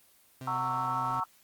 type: tone with vibrato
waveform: 30% pulse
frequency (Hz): 129.5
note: C3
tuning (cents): -17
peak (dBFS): -36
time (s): 0.41-1.2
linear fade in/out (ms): 2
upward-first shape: sine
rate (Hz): 5.6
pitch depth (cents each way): 9
type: chord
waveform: sine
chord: F# dominant seventh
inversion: none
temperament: equal with one note detuned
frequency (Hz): 740 / 917.4 / 1108.7 / 1318.5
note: F#5 / A#5 / C#6 / E6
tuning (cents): 0 / -28 / 0 / 0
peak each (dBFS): -38 / -33 / -34 / -33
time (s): 0.47-1.24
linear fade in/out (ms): 5
effects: white hiss -62 dBFS RMS until 1.43 s + Opus 24 kbps